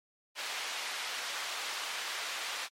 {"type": "band-pass noise", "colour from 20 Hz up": "white", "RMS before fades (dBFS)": -38, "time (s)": [0.35, 2.69], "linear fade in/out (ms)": 50, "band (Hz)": [730, 3900], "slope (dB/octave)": 12, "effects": ["MP3 64 kbps"]}